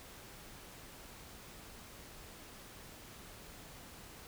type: silence
effects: pink hiss -53 dBFS RMS until 4.27 s